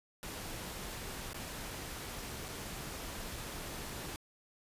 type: noise with dropouts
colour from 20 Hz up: pink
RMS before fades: -43 dBFS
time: 0.23-4.16 s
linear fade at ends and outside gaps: 0 ms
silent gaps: 1.332-1.344 / 2.483-2.487 s
effects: resampled to 32000 Hz